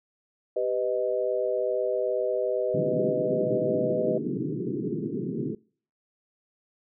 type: chord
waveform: sine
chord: G augmented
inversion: none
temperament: equal with one note detuned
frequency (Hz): 392 / 499.9 / 622.3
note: G4 / B4 / D#5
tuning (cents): 0 / +21 / 0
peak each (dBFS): -30 / -27 / -28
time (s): 0.56-4.18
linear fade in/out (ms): 5
type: band-pass noise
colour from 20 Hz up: white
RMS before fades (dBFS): -30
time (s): 2.74-5.55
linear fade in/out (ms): 5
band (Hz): 120 to 420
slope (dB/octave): 96
effects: noise-tail reverb RT60 0.5 s tail -26 dB re dry